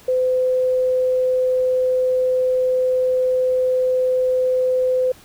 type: tone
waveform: sine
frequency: 510 Hz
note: C5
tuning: 44 cents flat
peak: -15 dBFS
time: 0.08-5.12 s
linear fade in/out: 5 ms
effects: pink hiss -47 dBFS RMS until 5.24 s